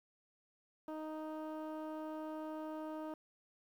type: tone with low-pass filter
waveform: 15% pulse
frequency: 311.1 Hz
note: D#4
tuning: in tune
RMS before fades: -44 dBFS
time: 0.88-3.14 s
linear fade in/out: 2 ms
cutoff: 1100 Hz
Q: 0.56
effects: 11-bit